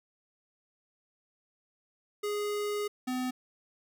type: tone pair in turn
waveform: square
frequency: 414.4 / 253.7 Hz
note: G#4 / B3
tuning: -4 / +47 cents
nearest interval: minor sixth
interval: 849 cents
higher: first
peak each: -31 / -31 dBFS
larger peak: neither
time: 2.23-2.88 / 3.07-3.31 s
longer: first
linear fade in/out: 10 ms
effects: none